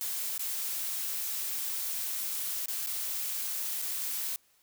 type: noise with dropouts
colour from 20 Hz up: blue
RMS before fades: -34 dBFS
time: 0.01-4.36 s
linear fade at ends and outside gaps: 0 ms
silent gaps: 0.378-0.394 / 2.659-2.683 / 2.863-2.871 / 3.817-3.822 s
effects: white hiss -67 dBFS RMS until 4.62 s